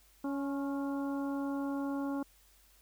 harmonic tone with a mistuned harmonic, 279.1 Hz, C#4, 12 cents sharp, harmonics 1 / 2 / 3 / 4 / 5, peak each -33 / -43 / -45 / -47 / -50 dBFS, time 0.24-2.23 s, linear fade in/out 5 ms, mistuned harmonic 4, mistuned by -35 cents, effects added 48 Hz sine -65 dBFS peak until 2.81 s + white hiss -65 dBFS RMS until 2.81 s

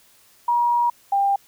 sine tone pair in turn, 955 / 795.4 Hz, A#5 / G5, +42 / +25 cents, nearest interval minor third, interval 317 cents, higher first, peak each -16 dBFS, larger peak neither, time 0.48-0.9 / 1.12-1.36 s, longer first, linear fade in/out 5 ms, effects white hiss -55 dBFS RMS until 1.47 s

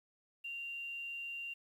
sine tone with quantisation, 2773 Hz, F7, 13 cents flat, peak -40 dBFS, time 0.44-1.54 s, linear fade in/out 10 ms, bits 11, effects none

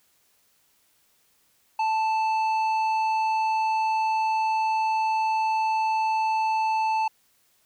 triangle tone with tanh clipping, 880 Hz, A5, in tune, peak -23 dBFS, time 1.79-7.08 s, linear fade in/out 5 ms, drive 13 dB, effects white hiss -65 dBFS RMS until 7.65 s

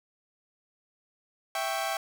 sawtooth chord, C# diminished, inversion first, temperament equal, 659.3 / 784 / 1108.7 Hz, E5 / G5 / C#6, 0 / 0 / 0 cents, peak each -29 / -28 / -33 dBFS, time 1.55-1.97 s, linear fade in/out 2 ms, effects none

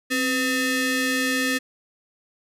sawtooth ring-modulated tone, 766 Hz, G5, 40 cents flat, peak -14 dBFS, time 0.1-1.59 s, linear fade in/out 20 ms, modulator 1030 Hz, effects resampled to 32000 Hz

